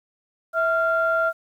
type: tone pair together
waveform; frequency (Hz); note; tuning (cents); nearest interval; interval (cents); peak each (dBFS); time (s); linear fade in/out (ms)
sine; 654 / 1385.8; E5 / F6; -14 / -14; octave + minor second; 1300; -21 / -20; 0.53-1.33; 50
effects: tanh soft clip ceiling -10 dBFS + 9-bit